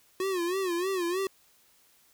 square tone with vibrato, 364 Hz, F#4, 28 cents flat, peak -28 dBFS, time 0.2-1.27 s, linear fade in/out 2 ms, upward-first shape sine, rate 3.2 Hz, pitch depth 120 cents each way, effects white hiss -63 dBFS RMS until 2.13 s

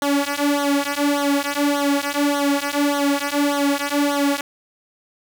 sawtooth tone with flanger, 285.5 Hz, D4, 49 cents flat, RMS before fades -20 dBFS, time 0.02-4.41 s, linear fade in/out 2 ms, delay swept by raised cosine 0.4 to 3.8 ms, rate 1.7 Hz, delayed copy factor -1, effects 8-bit

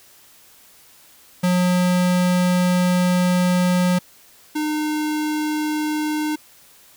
square tone pair in turn, 180 / 304.4 Hz, F#3 / D#4, -47 / -38 cents, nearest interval major sixth, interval 909 cents, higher second, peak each -16 / -21 dBFS, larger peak first, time 1.43-3.99 / 4.55-6.36 s, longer first, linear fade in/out 10 ms, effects white hiss -50 dBFS RMS until 6.96 s

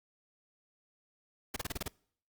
pink noise bursts, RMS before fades -36 dBFS, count 7, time 1.54-1.881 s, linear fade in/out 5 ms, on 23 ms, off 30 ms, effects noise-tail reverb RT60 0.6 s tail -25 dB re dry + Opus 48 kbps

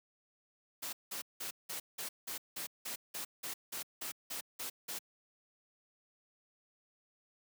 white noise bursts, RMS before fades -41 dBFS, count 15, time 0.82-4.99 s, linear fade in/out 10 ms, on 110 ms, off 180 ms, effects high-pass 150 Hz 12 dB/octave

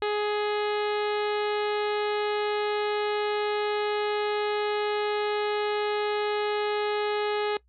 harmonic tone, 417.9 Hz, G#4, 11 cents sharp, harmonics 1 / 2 / 3 / 4 / 5 / 6 / 7 / 8 / 9 / 10, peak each -26 / -32 / -36 / -38 / -40 / -42 / -43 / -44 / -45 / -46 dBFS, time 0.02-7.57 s, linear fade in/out 2 ms, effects noise-tail reverb RT60 0.1 s tail -21 dB re dry + added 60 Hz sine -61 dBFS peak until 7.68 s

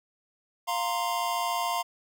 square chord, F suspended fourth, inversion none, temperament equal, 698.5 / 932.3 / 1046.5 Hz, F5 / Bb5 / C6, 0 / 0 / 0 cents, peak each -32 dBFS, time 0.67-1.83 s, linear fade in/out 20 ms, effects none

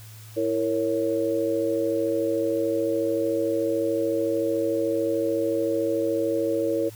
sine chord, A# diminished, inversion second, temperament equal with one note detuned, 329.6 / 460.8 / 554.4 Hz, E4 / A#4 / C#5, 0 / -20 / 0 cents, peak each -26 dBFS, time 0.36-6.9 s, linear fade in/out 20 ms, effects added 109 Hz sine -42 dBFS peak until 6.95 s + white hiss -49 dBFS RMS until 6.95 s

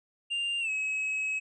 triangle tone with pitch glide, 2794 to 2562 Hz, F7 to E7, 0 to -50 cents, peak -27 dBFS, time 0.3-1.4 s, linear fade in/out 20 ms, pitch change -150 cents, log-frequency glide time 0.6-0.7 s, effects resampled to 24000 Hz

